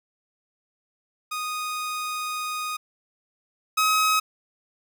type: tone pair in turn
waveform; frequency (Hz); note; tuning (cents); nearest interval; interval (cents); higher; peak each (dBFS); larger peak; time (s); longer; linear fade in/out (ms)
sawtooth; 1241 / 1271.5; D#6 / D#6; -5 / +37; unison; 42; second; -24 / -15; second; 1.31-2.77 / 3.77-4.2; first; 10
effects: none